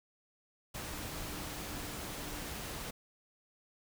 sine tone in noise, 297.7 Hz, D4, 24 cents sharp, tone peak -51 dBFS, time 0.92-2.5 s, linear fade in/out 10 ms, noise pink, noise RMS -42 dBFS, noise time 0.74-2.91 s, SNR -12 dB, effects none

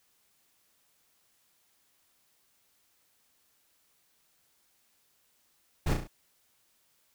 brown noise with echo, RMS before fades -26 dBFS, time 5.86-5.94 s, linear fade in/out 10 ms, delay 34 ms, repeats 4, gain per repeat -5 dB, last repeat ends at 6.076 s, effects white hiss -70 dBFS RMS until 7.14 s

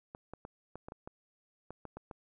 clicks, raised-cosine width 1 ms, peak -30 dBFS, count 11, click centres 0.149 / 0.336 / 0.451 / 0.756 / 0.885 / 0.921 / 1.075 / 1.706 / 1.853 / 1.97 / 2.112 s, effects none

